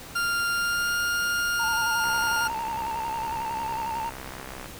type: tone with pitch glide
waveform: 40% pulse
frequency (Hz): 1396.9 to 1410.7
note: F6 to F6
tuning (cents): 0 to +17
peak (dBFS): -23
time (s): 0.15-2.48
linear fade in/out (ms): 10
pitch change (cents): +17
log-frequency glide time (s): 0.53-0.94
type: tone with vibrato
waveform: triangle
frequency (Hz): 904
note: A5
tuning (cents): +47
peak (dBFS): -26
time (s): 1.59-4.1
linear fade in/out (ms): 10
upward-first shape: square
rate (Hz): 11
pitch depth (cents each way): 44
type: click train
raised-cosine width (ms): 0.5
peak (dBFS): -23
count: 172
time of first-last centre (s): 2.04-4.659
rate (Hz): 65.3
effects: pink hiss -42 dBFS RMS until 4.79 s